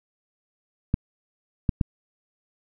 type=clicks; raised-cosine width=5 ms; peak=-8 dBFS; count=3; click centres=0.941 / 1.692 / 1.812 s; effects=none